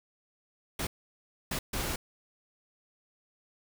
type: noise bursts at uneven times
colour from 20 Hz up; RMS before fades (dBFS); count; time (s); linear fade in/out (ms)
pink; -33; 3; 0.79-0.87 / 1.51-1.59 / 1.73-1.96; 5
effects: none